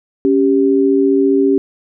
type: tone pair together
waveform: sine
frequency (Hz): 277.2 / 392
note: C#4 / G4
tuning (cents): 0 / 0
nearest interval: tritone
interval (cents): 600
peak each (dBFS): -12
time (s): 0.25-1.58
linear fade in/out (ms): 0
effects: none